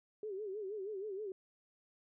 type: tone with vibrato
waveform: sine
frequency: 404.4 Hz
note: G#4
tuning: 46 cents flat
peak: -39 dBFS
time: 0.23-1.32 s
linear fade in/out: 2 ms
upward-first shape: sine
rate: 6.3 Hz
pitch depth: 130 cents each way
effects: none